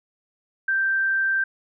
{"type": "tone", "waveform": "sine", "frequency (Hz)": 1568, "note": "G6", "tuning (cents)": 0, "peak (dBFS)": -19, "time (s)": [0.68, 1.44], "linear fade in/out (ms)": 5, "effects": []}